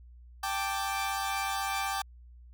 sawtooth chord, G suspended second, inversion none, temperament equal, 784 / 880 / 1174.7 Hz, G5 / A5 / D6, 0 / 0 / 0 cents, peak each -29 / -34 / -31 dBFS, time 0.43-2.02 s, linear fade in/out 5 ms, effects added 60 Hz sine -49 dBFS peak until 2.53 s

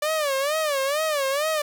sawtooth tone with vibrato, 583 Hz, D5, 13 cents flat, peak -18 dBFS, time 0.02-1.62 s, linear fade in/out 5 ms, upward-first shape sine, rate 2.2 Hz, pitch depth 150 cents each way, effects 8-bit

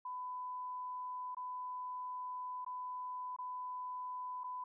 sine tone with dropouts, 1001 Hz, B5, 23 cents sharp, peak -40 dBFS, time 0.05-4.64 s, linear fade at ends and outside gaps 5 ms, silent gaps 1.348-1.368 / 2.648-2.663 / 3.364-3.386 / 4.436-4.441 s, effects none

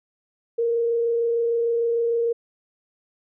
sine tone with frequency modulation, 466.2 Hz, A#4, in tune, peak -19 dBFS, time 0.58-2.33 s, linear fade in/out 10 ms, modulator 26.6 Hz, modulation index 0.23, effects none

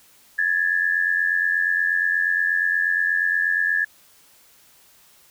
sine tone pair together, 1671.6 / 1760 Hz, G#6 / A6, +11 / 0 cents, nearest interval minor second, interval 89 cents, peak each -21 dBFS, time 0.38-3.85 s, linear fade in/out 10 ms, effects white hiss -54 dBFS RMS until 5.3 s

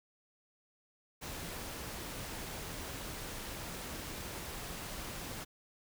pink noise, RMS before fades -43 dBFS, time 1.21-5.45 s, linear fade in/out 20 ms, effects none

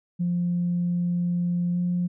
sine tone with pitch glide, 175.1 to 177.03 Hz, F3 to F3, +5 to +24 cents, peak -21 dBFS, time 0.19-2.08 s, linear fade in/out 20 ms, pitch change +19 cents, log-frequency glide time 1.72-1.78 s, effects tanh soft clip ceiling -17 dBFS

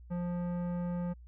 sine tone with tanh clipping, 175.7 Hz, F3, 11 cents sharp, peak -34 dBFS, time 0.1-1.14 s, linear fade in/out 20 ms, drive 14 dB, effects added 60 Hz sine -49 dBFS peak until 1.27 s

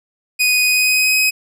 sawtooth tone with pitch glide, 2489 to 2527 Hz, D#7 to D#7, 0 to +26 cents, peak -9 dBFS, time 0.39-1.31 s, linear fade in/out 20 ms, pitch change +26 cents, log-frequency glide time 0.63-1.17 s, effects none

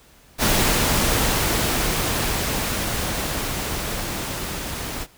pink noise with level ramp, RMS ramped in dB -18 to -30 dBFS, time 0.38-5.07 s, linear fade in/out 50 ms, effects pink hiss -52 dBFS RMS until 5.17 s

